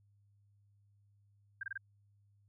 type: tone bursts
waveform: sine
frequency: 1590 Hz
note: G6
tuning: 24 cents sharp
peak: -37 dBFS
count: 4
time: 1.61-1.777 s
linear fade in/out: 5 ms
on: 23 ms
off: 25 ms
effects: added 101 Hz sine -66 dBFS peak until 2.48 s